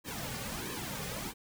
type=noise with flanger; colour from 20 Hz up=pink; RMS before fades=-39 dBFS; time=0.04-1.34 s; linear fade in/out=50 ms; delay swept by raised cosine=1.4 to 3.1 ms; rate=1.5 Hz; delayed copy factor=-0.75; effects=none